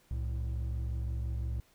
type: tone pair together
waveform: triangle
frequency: 65.41 / 111.12 Hz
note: C2 / A2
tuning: 0 / +18 cents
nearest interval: major sixth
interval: 918 cents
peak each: -30 / -35 dBFS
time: 0.11-1.6 s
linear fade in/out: 0 ms
effects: tanh soft clip ceiling -25 dBFS + pink hiss -66 dBFS RMS until 1.74 s